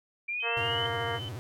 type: linear sweep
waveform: sine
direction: up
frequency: 2349 to 3070 Hz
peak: -30 dBFS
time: 0.28-0.87 s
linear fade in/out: 10 ms
type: tone with pitch glide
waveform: sine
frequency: 3100 to 3049 Hz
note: G7 to G7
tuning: -20 to -49 cents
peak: -38 dBFS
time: 0.4-1.29 s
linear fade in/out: 5 ms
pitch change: -29 cents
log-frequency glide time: 0.85-0.95 s
type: harmonic tone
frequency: 233.1 Hz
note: A#3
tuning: in tune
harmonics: 2 / 3 / 4 / 5 / 6 / 7 / 8 / 9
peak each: -35 / -37 / -38 / -39 / -40 / -40 / -41 / -42 dBFS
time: 0.42-1.2 s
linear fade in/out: 50 ms
type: tone with vibrato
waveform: 45% pulse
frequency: 109.2 Hz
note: A2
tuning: 13 cents flat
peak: -36 dBFS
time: 0.57-1.39 s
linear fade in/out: 0 ms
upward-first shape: sine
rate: 14 Hz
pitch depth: 280 cents each way
effects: none